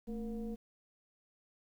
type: tone with frequency modulation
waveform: sine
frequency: 221.1 Hz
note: A3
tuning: 9 cents sharp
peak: -37 dBFS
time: 0.07-0.56 s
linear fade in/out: 20 ms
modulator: 248 Hz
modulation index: 0.87
effects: 11-bit